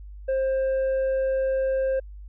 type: tone with tanh clipping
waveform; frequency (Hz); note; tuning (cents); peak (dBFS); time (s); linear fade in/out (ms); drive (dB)
triangle; 530; C5; +22; -22; 0.28-2; 10; 8
effects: added 50 Hz sine -38 dBFS peak until 2.28 s